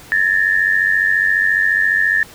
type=tone pair together; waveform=sine; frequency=1721 / 1815.5 Hz; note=A6 / A#6; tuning=-39 / -46 cents; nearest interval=minor second; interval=93 cents; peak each=-15 dBFS; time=0.12-2.23 s; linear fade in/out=0 ms; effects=pink hiss -40 dBFS RMS until 2.34 s